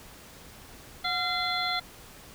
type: harmonic tone with a mistuned harmonic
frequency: 688 Hz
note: F5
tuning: 26 cents flat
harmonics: 1 / 2 / 3 / 5 / 6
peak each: -33 / -33 / -33 / -33 / -33 dBFS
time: 1.04-1.8 s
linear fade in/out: 10 ms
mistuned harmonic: 1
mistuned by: +100 cents
effects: pink hiss -49 dBFS RMS until 2.34 s